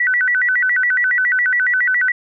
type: tone with vibrato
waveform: sine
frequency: 1715 Hz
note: A6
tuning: 45 cents flat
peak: -13 dBFS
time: 0-2.12 s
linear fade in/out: 5 ms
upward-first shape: square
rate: 7.2 Hz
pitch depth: 220 cents each way
effects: none